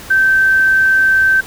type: tone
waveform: sine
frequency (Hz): 1552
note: G6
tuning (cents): -18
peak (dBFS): -8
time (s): 0.1-1.41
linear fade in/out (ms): 10
effects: pink hiss -33 dBFS RMS until 1.46 s